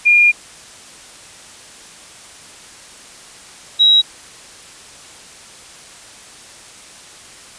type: tone pair in turn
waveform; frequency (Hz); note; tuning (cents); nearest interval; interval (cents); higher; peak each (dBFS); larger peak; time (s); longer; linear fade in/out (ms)
sine; 2416 / 3850; D7 / B7; +48 / -45; minor sixth; 807; second; -7; neither; 0.05-0.32 / 3.79-4.02; first; 20
effects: white hiss -39 dBFS RMS until 7.58 s + resampled to 22050 Hz